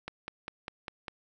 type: click train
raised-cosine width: 0.3 ms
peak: -21 dBFS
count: 6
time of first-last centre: 0.08-1.082 s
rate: 4.99 Hz
effects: none